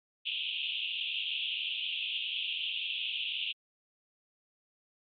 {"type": "band-pass noise", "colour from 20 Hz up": "pink", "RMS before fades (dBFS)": -35, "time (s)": [0.25, 3.53], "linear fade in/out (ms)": 20, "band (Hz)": [2600, 3500], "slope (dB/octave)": 96, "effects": ["MP3 48 kbps"]}